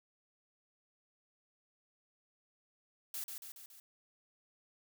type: noise with echo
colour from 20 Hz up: blue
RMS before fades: -41 dBFS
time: 3.14-3.24 s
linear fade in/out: 2 ms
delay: 140 ms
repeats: 4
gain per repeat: -4 dB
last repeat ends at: 3.8 s
effects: none